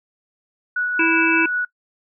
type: tone with tremolo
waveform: sine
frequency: 1470 Hz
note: F#6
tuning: 12 cents flat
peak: -18 dBFS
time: 0.76-1.65 s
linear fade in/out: 5 ms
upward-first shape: sine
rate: 5.2 Hz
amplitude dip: 25%
type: harmonic tone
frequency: 328.7 Hz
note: E4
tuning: 5 cents flat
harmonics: 1 / 3 / 5 / 7 / 8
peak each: -19 / -26 / -30 / -24 / -19 dBFS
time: 0.99-1.46 s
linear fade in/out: 5 ms
effects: noise-tail reverb RT60 0.1 s tail -21 dB re dry